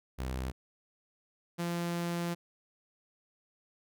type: tone pair in turn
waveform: sawtooth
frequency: 64.4 / 171.93 Hz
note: C2 / F3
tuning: -27 / -27 cents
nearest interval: octave + perfect fourth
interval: 1700 cents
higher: second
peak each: -30 / -28 dBFS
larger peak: second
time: 0.18-0.52 / 1.58-2.35 s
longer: second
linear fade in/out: 20 ms
effects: none